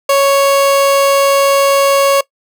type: tone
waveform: 30% pulse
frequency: 554.4 Hz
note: C#5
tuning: in tune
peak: -5 dBFS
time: 0.09-2.21 s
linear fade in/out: 5 ms
effects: noise-tail reverb RT60 0.1 s tail -21 dB re dry